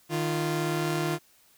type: tone pair together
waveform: sawtooth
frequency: 154.2 / 347.1 Hz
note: D#3 / F4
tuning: -15 / -11 cents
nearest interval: octave + major second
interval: 1404 cents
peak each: -25 dBFS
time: 0.09-1.19 s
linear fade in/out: 50 ms
effects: white hiss -61 dBFS RMS until 1.57 s